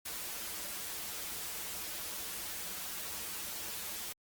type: noise with comb filter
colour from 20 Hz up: white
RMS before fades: -41 dBFS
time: 0.05-4.13 s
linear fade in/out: 10 ms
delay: 7.6 ms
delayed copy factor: -1
effects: Opus 48 kbps